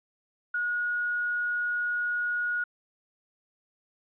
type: tone with quantisation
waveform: sine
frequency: 1448 Hz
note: F#6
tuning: 38 cents flat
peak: -26 dBFS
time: 0.54-2.64 s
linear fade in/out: 5 ms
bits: 9
effects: resampled to 8000 Hz